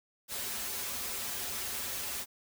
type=noise with comb filter; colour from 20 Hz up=white; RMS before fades=-37 dBFS; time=0.28-2.26 s; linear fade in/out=50 ms; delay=6.4 ms; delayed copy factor=-1; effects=none